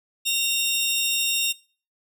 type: tone pair together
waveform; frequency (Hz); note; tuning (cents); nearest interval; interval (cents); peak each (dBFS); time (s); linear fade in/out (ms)
sawtooth; 2765 / 3691; F7 / A#7; -18 / -18; perfect fourth; 500; -21; 0.25-1.53; 20
effects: noise-tail reverb RT60 0.4 s tail -21 dB re dry